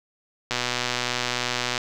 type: click train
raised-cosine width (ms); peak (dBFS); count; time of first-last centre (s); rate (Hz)
0.2; -7; 157; 0.51-1.778; 123
effects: none